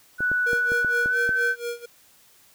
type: tone with pitch glide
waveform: sine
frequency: 1480 to 1534 Hz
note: F#6 to G6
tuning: 0 to -38 cents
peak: -20 dBFS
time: 0.18-1.56 s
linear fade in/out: 50 ms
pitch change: +62 cents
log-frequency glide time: 1.08-1.17 s
type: clicks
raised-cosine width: 2 ms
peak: -20 dBFS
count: 7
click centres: 0.206 / 0.316 / 0.532 / 0.719 / 0.847 / 1.059 / 1.292 s
type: tone with tremolo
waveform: square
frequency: 475 Hz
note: A#4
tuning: 33 cents sharp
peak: -27 dBFS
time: 0.46-1.86 s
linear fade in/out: 10 ms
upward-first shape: sine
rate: 4.3 Hz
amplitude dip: 90%
effects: white hiss -56 dBFS RMS until 2.54 s